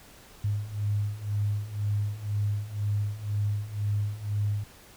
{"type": "beating tone pair", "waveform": "sine", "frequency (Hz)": [102.1, 104.1], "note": ["G#2", "G#2"], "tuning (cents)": [-29, 5], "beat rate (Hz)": 2, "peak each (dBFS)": [-31, -28], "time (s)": [0.44, 4.64], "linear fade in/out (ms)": 5, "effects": ["pink hiss -52 dBFS RMS until 4.96 s"]}